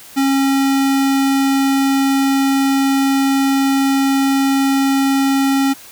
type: tone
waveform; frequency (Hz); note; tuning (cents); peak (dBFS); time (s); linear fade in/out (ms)
square; 272.4; C#4; -30; -13; 0.16-5.74; 20
effects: white hiss -39 dBFS RMS until 5.91 s